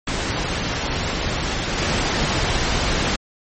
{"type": "noise with level steps", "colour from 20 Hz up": "pink", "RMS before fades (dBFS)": [-23, -20], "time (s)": [0.07, 3.16], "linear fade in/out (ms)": 5, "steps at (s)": 1.78, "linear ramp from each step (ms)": 5, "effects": ["low-pass 7000 Hz 12 dB/octave", "MP3 32 kbps"]}